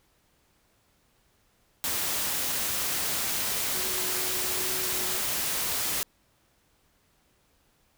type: tone in noise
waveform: sine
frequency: 370 Hz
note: F#4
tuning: in tune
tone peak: -40 dBFS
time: 3.75-5.18 s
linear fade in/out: 0 ms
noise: white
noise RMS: -29 dBFS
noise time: 1.84-6.03 s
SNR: -14 dB
effects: pink hiss -67 dBFS RMS until 7.97 s